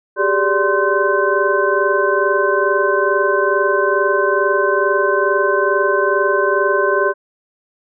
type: tone cluster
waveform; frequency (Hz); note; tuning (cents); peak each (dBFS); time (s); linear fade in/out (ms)
sine; 387.4 / 409.7 / 582 / 1042 / 1529; G4 / G#4 / D5 / C6 / G6; -20 / -24 / -16 / -7 / -44; -19; 0.16-7.14; 50
effects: none